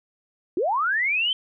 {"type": "linear sweep", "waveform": "sine", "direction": "up", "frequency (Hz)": [311.1, 3136], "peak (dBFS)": -20, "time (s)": [0.57, 1.33], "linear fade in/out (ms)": 2, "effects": []}